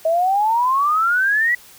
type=exponential sweep; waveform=sine; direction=up; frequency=634 to 1975.5 Hz; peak=-14 dBFS; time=0.05-1.55 s; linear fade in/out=5 ms; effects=white hiss -45 dBFS RMS until 1.78 s